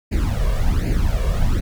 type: noise with flanger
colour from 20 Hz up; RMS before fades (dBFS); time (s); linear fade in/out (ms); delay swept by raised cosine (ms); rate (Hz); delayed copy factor
brown; -18; 0.11-1.61; 20; 0.43 to 1.83; 1.3; +0.8
effects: none